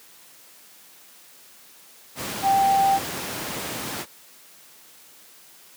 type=tone in noise; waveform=sine; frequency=784 Hz; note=G5; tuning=in tune; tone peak=-16 dBFS; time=2.42-3 s; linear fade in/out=50 ms; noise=pink; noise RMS=-30 dBFS; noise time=2.15-4.06 s; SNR=+11 dB; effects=white hiss -50 dBFS RMS until 5.76 s + high-pass 150 Hz 12 dB/octave